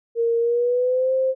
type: tone with pitch glide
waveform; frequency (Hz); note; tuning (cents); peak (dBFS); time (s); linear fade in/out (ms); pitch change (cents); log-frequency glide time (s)
sine; 464.3 to 524.2; A#4 to C5; -7 to +3; -17; 0.15-1.35; 50; +210; 0.39-1.13
effects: none